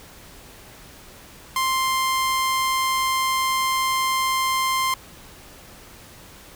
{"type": "tone", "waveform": "sawtooth", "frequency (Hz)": 1050, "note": "C6", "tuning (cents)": 6, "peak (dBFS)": -16, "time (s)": [1.56, 4.94], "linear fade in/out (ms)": 2, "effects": ["pink hiss -45 dBFS RMS until 6.55 s"]}